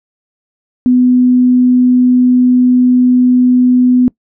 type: tone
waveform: sine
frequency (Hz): 250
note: B3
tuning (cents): +21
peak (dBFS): -5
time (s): 0.86-4.08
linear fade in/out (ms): 0
effects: noise-tail reverb RT60 0.1 s tail -23 dB re dry